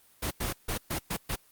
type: noise bursts at uneven times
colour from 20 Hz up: pink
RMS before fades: -31 dBFS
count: 6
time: 0.22-0.31 / 0.4-0.53 / 0.68-0.78 / 0.9-0.99 / 1.1-1.17 / 1.29-1.36 s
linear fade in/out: 10 ms
effects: white hiss -61 dBFS RMS until 1.51 s + Opus 24 kbps